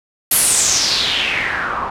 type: noise with low-pass filter sweep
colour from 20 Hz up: white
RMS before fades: -17 dBFS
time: 0.31-1.9 s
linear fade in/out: 5 ms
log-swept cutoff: 12000 to 990 Hz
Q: 4.6
effects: none